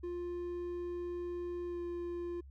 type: tone with pitch glide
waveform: triangle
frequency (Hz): 350.9 to 347.7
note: F4 to F4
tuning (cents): +8 to -8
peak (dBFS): -35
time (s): 0.03-2.41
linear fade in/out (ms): 10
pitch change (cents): -16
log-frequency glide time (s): 1.66-1.8
effects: added 68 Hz sine -50 dBFS peak until 2.5 s